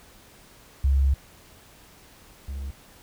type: tone pair in turn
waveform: sine / triangle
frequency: 68.2 / 68.6 Hz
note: C#2 / C#2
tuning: -28 / -17 cents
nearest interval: unison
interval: 11 cents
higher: second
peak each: -17 / -28 dBFS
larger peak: first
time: 0.84-1.14 / 2.48-2.71 s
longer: first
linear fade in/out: 5 ms
effects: pink hiss -52 dBFS RMS until 3.02 s